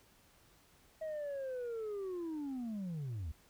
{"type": "linear sweep", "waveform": "sine", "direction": "down", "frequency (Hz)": [640, 69.3], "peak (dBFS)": -35, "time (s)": [1.01, 3.32], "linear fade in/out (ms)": 10, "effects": ["tanh soft clip ceiling -37 dBFS", "pink hiss -66 dBFS RMS until 3.49 s"]}